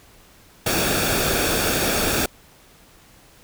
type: noise with comb filter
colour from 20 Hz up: pink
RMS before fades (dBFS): -21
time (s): 0.66-2.26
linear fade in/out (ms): 5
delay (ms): 0.99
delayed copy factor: -0.55
effects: pink hiss -51 dBFS RMS until 3.43 s